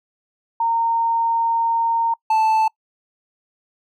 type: tone pair in turn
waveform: sine / triangle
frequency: 920 / 879 Hz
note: A#5 / A5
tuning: -23 / -2 cents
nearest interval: minor second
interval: 79 cents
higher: first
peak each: -16 / -12 dBFS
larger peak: second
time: 0.6-2.14 / 2.3-2.68 s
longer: first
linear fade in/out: 5 ms
effects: noise-tail reverb RT60 0.1 s tail -25 dB re dry